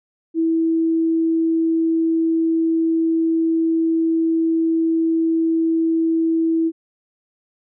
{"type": "tone", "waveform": "sine", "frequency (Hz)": 326.7, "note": "E4", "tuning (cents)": -15, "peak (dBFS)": -15, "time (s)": [0.34, 6.72], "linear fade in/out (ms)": 50, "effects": []}